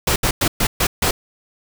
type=noise bursts at uneven times; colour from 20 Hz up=pink; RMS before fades=-17 dBFS; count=6; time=0.07-0.16 / 0.23-0.31 / 0.41-0.48 / 0.6-0.67 / 0.8-0.87 / 1.02-1.11 s; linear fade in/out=5 ms; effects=none